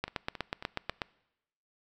two click trains, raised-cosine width 0.3 ms, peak -24 / -15 dBFS, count 4 / 9, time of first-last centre 0.08-0.897 / 0.04-1.018 s, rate 3.67 / 8.18 Hz, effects noise-tail reverb RT60 0.9 s tail -23 dB re dry

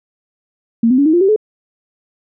sine tone with pitch steps, 230 / 255.2 / 283.2 / 314.2 / 348.6 / 386.8 / 429.2 Hz, A#3 / C4 / C#4 / D#4 / F4 / G4 / A4, -23 / -43 / +37 / +17 / -3 / -23 / -43 cents, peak -8 dBFS, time 0.83-1.362 s, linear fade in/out 5 ms, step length 76 ms, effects none

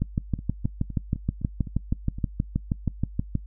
two click trains, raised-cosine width 5 ms, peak -11 / -23 dBFS, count 22 / 8, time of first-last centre 0.02-3.353 / 0.39-2.185 s, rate 6.3 / 3.9 Hz, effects noise-tail reverb RT60 0.1 s tail -22 dB re dry + added 50 Hz sine -38 dBFS peak until 3.46 s

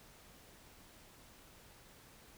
silence, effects pink hiss -60 dBFS RMS until 2.37 s

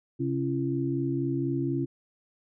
sine tone cluster, 134.2 / 275.7 / 339.8 Hz, C3 / C#4 / F4, +44 / -9 / -47 cents, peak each -30 dBFS, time 0.19-1.86 s, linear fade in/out 20 ms, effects none

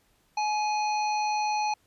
harmonic tone with a mistuned harmonic, 846 Hz, G#5, 32 cents sharp, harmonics 1 / 3 / 5 / 7, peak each -25 / -35 / -39 / -42 dBFS, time 0.37-1.74 s, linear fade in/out 5 ms, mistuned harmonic 3, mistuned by -36 cents, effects pink hiss -67 dBFS RMS until 1.86 s + resampled to 32000 Hz

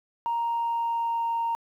sine tone with pitch glide, 934 to 925.4 Hz, A#5 to A#5, +3 to -13 cents, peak -23 dBFS, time 0.26-1.55 s, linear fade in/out 0 ms, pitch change -16 cents, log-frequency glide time 0.37-1.34 s, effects tanh soft clip ceiling -21 dBFS + 10-bit

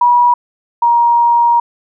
sine tone pair in turn, 967 / 944.4 Hz, B5 / A#5, -37 / +22 cents, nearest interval unison, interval 41 cents, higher first, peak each -6 / -7 dBFS, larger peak first, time 0.01-0.34 / 0.82-1.6 s, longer second, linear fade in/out 5 ms, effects none

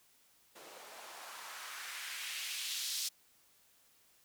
blue noise with band-pass filter sweep, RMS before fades -43 dBFS, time 0.55-3.09 s, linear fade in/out 10 ms, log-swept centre 440 to 4800 Hz, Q 1.5, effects white hiss -68 dBFS RMS until 4.24 s

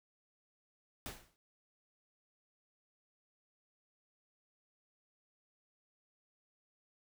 pink noise with exponential decay, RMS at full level -41 dBFS, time 1.06-1.36 s, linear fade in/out 0 ms, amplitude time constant 64 ms, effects none

